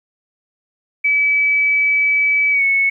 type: tone with pitch glide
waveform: sine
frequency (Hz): 2293 to 2205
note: D7 to C#7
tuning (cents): -42 to -10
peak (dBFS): -12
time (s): 1.04-2.9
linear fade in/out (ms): 10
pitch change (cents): -68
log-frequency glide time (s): 2.51-2.64
effects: 9-bit